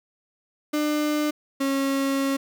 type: tone pair in turn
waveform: 35% pulse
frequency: 300 / 273.2 Hz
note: D4 / C#4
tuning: +37 / -25 cents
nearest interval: major second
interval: 162 cents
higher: first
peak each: -20 dBFS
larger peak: neither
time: 0.73-1.31 / 1.6-2.37 s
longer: second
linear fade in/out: 10 ms
effects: none